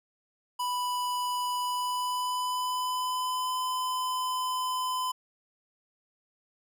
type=tone with pitch glide; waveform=square; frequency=989 to 1015 Hz; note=B5 to B5; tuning=+2 to +47 cents; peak=-29 dBFS; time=0.59-5.12 s; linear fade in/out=10 ms; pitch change=+45 cents; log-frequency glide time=1.62-3.59 s; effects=none